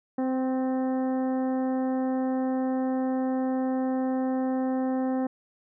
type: harmonic tone with a mistuned harmonic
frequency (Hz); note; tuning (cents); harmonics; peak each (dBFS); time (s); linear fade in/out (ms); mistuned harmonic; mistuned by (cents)
259.7; C4; -13; 1 / 2 / 3 / 4 / 5 / 6 / 7; -25 / -32 / -35 / -45 / -49 / -52 / -50; 0.18-5.27; 5; 4; +21
effects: none